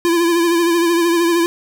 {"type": "tone with vibrato", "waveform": "square", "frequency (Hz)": 340, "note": "F4", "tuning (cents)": -46, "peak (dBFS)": -13, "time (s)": [0.05, 1.46], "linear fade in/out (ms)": 0, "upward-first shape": "sine", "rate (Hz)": 13, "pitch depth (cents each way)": 45, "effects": []}